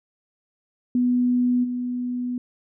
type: tone with level steps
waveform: sine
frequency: 246.9 Hz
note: B3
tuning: in tune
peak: -17 / -24 dBFS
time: 0.95-2.38 s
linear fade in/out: 2 ms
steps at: 1.63 s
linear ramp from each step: 20 ms
effects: none